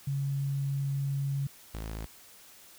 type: tone pair in turn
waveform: sine / sawtooth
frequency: 138.59 / 54.4 Hz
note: C#3 / A1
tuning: 0 / -19 cents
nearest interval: octave + major third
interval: 1619 cents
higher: first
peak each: -28 / -32 dBFS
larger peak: first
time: 0.07-1.47 / 1.74-2.06 s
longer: first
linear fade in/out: 5 ms
effects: white hiss -54 dBFS RMS until 2.78 s